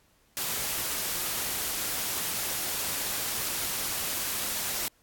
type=noise; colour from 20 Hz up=white; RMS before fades=-31 dBFS; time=0.37-4.88 s; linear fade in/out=0 ms; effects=pink hiss -65 dBFS RMS until 5.02 s + AAC 64 kbps